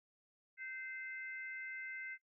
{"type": "harmonic tone", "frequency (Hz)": 518, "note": "C5", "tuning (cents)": -17, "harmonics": [3, 4, 5], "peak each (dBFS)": [-48, -45, -59], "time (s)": [0.57, 2.18], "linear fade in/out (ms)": 50, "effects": ["noise-tail reverb RT60 0.1 s tail -22 dB re dry"]}